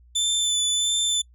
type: tone with vibrato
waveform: 25% pulse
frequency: 3520 Hz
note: A7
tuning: in tune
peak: -16 dBFS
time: 0.15-1.22 s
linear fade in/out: 10 ms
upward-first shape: sine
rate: 1.5 Hz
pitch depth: 18 cents each way
effects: noise-tail reverb RT60 0.1 s tail -26 dB re dry + added 60 Hz sine -50 dBFS peak until 1.34 s

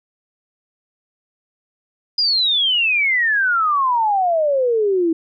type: exponential sweep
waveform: sine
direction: down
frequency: 4978 to 319.6 Hz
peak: -14 dBFS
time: 2.18-5.13 s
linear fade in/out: 5 ms
effects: none

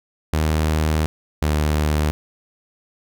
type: tone pair in turn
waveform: sawtooth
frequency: 77.78 / 75.74 Hz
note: D#2 / D#2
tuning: 0 / -46 cents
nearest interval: unison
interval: 46 cents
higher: first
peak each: -13 dBFS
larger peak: neither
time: 0.33-1.06 / 1.42-2.11 s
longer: first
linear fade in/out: 0 ms
effects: none

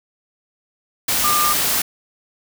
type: tone in noise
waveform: sine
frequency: 1200 Hz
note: D6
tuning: 37 cents sharp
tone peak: -17 dBFS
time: 1.24-1.53 s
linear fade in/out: 5 ms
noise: white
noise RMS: -19 dBFS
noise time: 1.08-1.82 s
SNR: -1 dB
effects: none

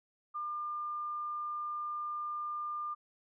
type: tone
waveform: sine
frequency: 1200 Hz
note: D6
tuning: 37 cents sharp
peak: -35 dBFS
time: 0.34-2.95 s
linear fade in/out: 20 ms
effects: none

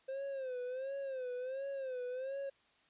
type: tone with vibrato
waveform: triangle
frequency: 523.3 Hz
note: C5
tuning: in tune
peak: -36 dBFS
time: 0.08-2.5 s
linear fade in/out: 10 ms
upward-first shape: sine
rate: 1.4 Hz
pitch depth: 100 cents each way
effects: white hiss -70 dBFS RMS until 2.89 s + resampled to 8000 Hz

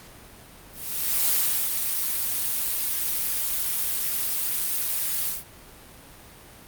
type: noise with ADSR envelope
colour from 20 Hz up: blue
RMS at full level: -21 dBFS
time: 0.72-5.44 s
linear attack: 560 ms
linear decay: 420 ms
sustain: -5 dB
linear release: 160 ms
effects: pink hiss -47 dBFS RMS until 6.67 s + Opus 48 kbps

